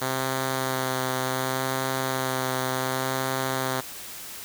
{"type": "tone with vibrato", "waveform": "5% pulse", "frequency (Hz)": 130.81, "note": "C3", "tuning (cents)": 0, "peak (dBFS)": -14, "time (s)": [0.01, 3.81], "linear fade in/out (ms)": 10, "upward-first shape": "sine", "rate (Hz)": 0.68, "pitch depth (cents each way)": 15, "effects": ["white hiss -39 dBFS RMS until 4.44 s"]}